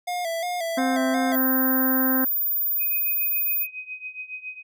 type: tone with vibrato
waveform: square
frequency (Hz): 688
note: F5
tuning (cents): -26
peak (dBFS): -26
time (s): 0.07-1.36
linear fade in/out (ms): 10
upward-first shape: square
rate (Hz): 2.8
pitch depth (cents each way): 62
type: harmonic tone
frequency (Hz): 261.2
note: C4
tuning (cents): -3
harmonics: 1 / 2 / 3 / 4 / 5 / 6 / 7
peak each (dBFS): -22 / -31 / -35 / -35 / -37 / -32 / -40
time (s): 0.77-2.25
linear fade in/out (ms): 10
type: tone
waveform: sine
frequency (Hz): 14860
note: A#9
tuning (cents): -7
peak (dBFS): -21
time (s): 1.32-3.67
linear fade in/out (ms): 50
type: tone with tremolo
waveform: sine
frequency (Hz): 2513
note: D#7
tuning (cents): +17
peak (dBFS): -29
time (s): 2.78-4.63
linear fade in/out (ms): 50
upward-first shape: triangle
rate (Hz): 7.2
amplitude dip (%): 90
effects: none